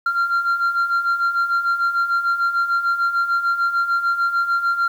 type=beating tone pair; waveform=sine; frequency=1378 / 1384.7 Hz; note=F6 / F6; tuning=-24 / -15 cents; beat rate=6.7 Hz; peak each=-21 / -16 dBFS; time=0.06-4.88 s; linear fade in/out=5 ms; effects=tanh soft clip ceiling -14 dBFS + 8-bit